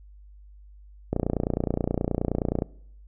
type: click train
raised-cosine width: 2 ms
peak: -11 dBFS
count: 45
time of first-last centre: 1.13-2.622 s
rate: 29.5 Hz
effects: noise-tail reverb RT60 0.7 s tail -22 dB re dry + added 50 Hz sine -46 dBFS peak until 3.07 s